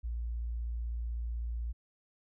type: tone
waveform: sine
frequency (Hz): 58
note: A#1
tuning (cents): -8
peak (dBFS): -33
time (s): 0.03-1.73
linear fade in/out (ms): 20
effects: none